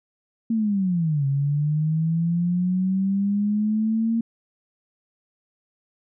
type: linear two-way sweep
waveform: sine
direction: down then up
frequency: 230.5 to 136.5 to 230.5 Hz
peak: -19 dBFS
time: 0.5-4.21 s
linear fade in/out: 5 ms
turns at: 1.26 s
effects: none